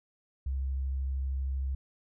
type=tone with vibrato; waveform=sine; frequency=66.8 Hz; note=C2; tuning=36 cents sharp; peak=-29 dBFS; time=0.46-1.75 s; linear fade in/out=5 ms; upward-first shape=sine; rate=13 Hz; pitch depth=13 cents each way; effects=none